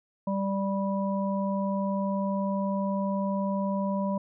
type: harmonic tone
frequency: 196 Hz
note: G3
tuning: in tune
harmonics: 1 / 3 / 5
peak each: -27 / -32 / -34 dBFS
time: 0.27-4.18 s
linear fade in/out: 5 ms
effects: none